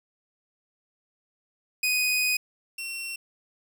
sawtooth tone pair in turn, 2494 / 2720 Hz, D#7 / F7, +3 / -46 cents, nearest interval major second, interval 151 cents, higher second, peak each -19 / -29 dBFS, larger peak first, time 1.83-2.37 / 2.78-3.16 s, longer first, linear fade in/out 5 ms, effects 9-bit

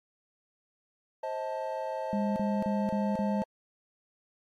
triangle chord, A diminished, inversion first, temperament just, 528 / 633.6 / 880 Hz, C5 / Eb5 / A5, +16 / +31 / 0 cents, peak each -34 dBFS, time 1.23-3.44 s, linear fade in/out 5 ms
sine tone bursts, 203.9 Hz, G#3, 32 cents flat, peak -27 dBFS, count 5, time 2.13-3.42 s, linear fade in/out 0 ms, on 230 ms, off 35 ms
effects MP3 64 kbps

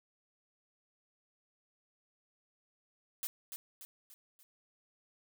blue noise with echo, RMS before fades -38 dBFS, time 3.23-3.27 s, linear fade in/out 0 ms, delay 290 ms, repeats 4, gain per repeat -6 dB, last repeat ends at 4.43 s, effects none

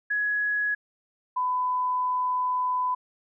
sine tone pair in turn, 1678 / 1002.4 Hz, G#6 / B5, +17 / +25 cents, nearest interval major sixth, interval 892 cents, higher first, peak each -23 dBFS, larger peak neither, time 0.1-0.75 / 1.36-2.95 s, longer second, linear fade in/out 10 ms, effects none

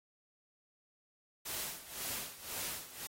white noise with tremolo, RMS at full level -39 dBFS, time 1.45-3.07 s, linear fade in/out 10 ms, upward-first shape sine, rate 1.9 Hz, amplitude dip 80%, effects AAC 48 kbps

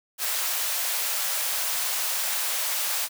white high-pass noise, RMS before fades -27 dBFS, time 0.18-3.09 s, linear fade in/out 50 ms, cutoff 570 Hz, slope 24 dB/octave, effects none

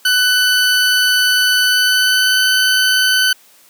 20% pulse tone with pitch glide, 1497 to 1511.8 Hz, F#6 to F#6, +20 to +37 cents, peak -6 dBFS, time 0.05-3.33 s, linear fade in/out 5 ms, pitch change +17 cents, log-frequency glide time 1.63-2.43 s, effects white hiss -48 dBFS RMS until 3.69 s + high-pass 200 Hz 12 dB/octave

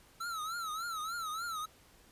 square tone with vibrato, 1318.5 Hz, E6, in tune, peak -37 dBFS, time 0.2-1.66 s, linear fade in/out 10 ms, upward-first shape triangle, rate 3.4 Hz, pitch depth 140 cents each way, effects pink hiss -62 dBFS RMS until 2.11 s + resampled to 32000 Hz

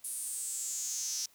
sawtooth tone with high-pass filter sweep, 256.9 Hz, C4, 32 cents flat, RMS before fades -37 dBFS, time 0.04-1.26 s, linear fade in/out 5 ms, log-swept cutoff 9800 to 5600 Hz, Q 6.3, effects white hiss -64 dBFS RMS until 1.34 s

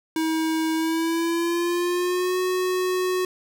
square tone with pitch glide, 320 to 367.6 Hz, D#4 to F#4, +49 to -11 cents, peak -22 dBFS, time 0.16-3.25 s, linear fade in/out 2 ms, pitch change +240 cents, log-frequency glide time 0.74-2.38 s, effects none

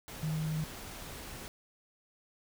sine tone in noise, 156.3 Hz, D#3, 8 cents sharp, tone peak -31 dBFS, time 0.23-0.64 s, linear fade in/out 0 ms, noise pink, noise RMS -45 dBFS, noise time 0.08-1.48 s, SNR +11 dB, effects none

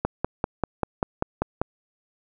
click train, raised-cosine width 1 ms, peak -8 dBFS, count 9, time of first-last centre 0.05-1.616 s, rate 5.11 Hz, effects none

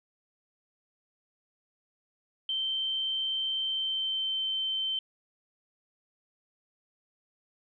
sine tone with pitch glide, 3116 to 3098 Hz, G7 to G7, -11 to -21 cents, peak -28 dBFS, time 2.49-4.99 s, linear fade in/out 2 ms, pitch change -10 cents, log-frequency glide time 3.63-4.37 s, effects none

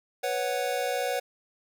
square chord, B suspended second, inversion none, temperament equal, 493.9 / 554.4 / 740 Hz, B4 / C#5 / F#5, 0 / 0 / 0 cents, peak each -32 dBFS, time 0.23-1.2 s, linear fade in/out 10 ms, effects none

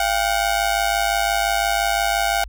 sawtooth ring-modulated tone, 740 Hz, F#5, in tune, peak -11 dBFS, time 0-2.44 s, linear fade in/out 0 ms, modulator 52.9 Hz, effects added 50 Hz sine -34 dBFS peak until 2.48 s

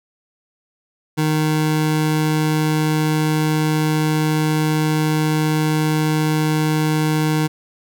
25% pulse tone, 154.7 Hz, D#3, 10 cents flat, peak -12 dBFS, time 1.17-7.48 s, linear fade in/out 20 ms, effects none

